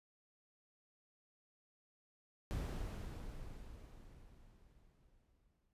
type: noise with exponential decay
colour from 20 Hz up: brown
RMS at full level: -38 dBFS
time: 2.51-5.73 s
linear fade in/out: 0 ms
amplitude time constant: 700 ms
effects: resampled to 32000 Hz